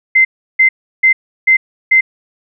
sine tone bursts, 2074 Hz, C7, 16 cents flat, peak -5 dBFS, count 5, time 0.15-2.01 s, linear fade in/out 10 ms, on 100 ms, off 340 ms, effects none

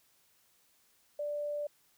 sine tone, 587.3 Hz, D5, in tune, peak -33 dBFS, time 1.19-1.67 s, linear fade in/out 5 ms, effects white hiss -69 dBFS RMS until 1.97 s

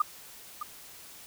sine tone with echo, 1212 Hz, D#6, 46 cents flat, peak -20 dBFS, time 0-0.02 s, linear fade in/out 5 ms, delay 610 ms, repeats 1, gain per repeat -11 dB, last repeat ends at 0.63 s, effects white hiss -49 dBFS RMS until 1.26 s

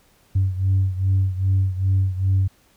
sine beating tone pair, 94.8 / 97.3 Hz, F#2 / G2, +43 / -12 cents, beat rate 2.5 Hz, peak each -17 / -21 dBFS, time 0.35-2.48 s, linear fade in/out 10 ms, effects tanh soft clip ceiling -12 dBFS + pink hiss -58 dBFS RMS until 2.76 s

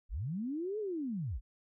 sine linear two-way sweep, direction up then down, 30.87 to 440 to 30.87 Hz, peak -34 dBFS, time 0.09-1.41 s, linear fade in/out 50 ms, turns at 0.79 s, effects none

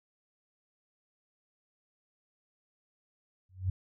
sine tone with exponential growth, 93 Hz, F#2, 9 cents sharp, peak -24 dBFS, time 3.49-3.7 s, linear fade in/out 5 ms, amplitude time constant 44 ms, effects none

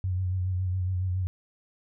sine tone with vibrato, 92.1 Hz, F#2, 7 cents flat, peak -25 dBFS, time 0.04-1.27 s, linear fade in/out 0 ms, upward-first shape sine, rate 7.2 Hz, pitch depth 41 cents each way, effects none

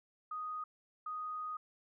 sine tone bursts at uneven times, 1244.5 Hz, D#6, in tune, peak -38 dBFS, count 2, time 0.31-0.64 / 1.06-1.57 s, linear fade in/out 5 ms, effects none

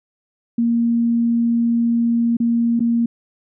sine tone with dropouts, 233.7 Hz, A#3, 5 cents sharp, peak -14 dBFS, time 0.58-3.06 s, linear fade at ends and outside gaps 5 ms, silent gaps 2.369-2.401 / 2.795-2.804 s, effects none

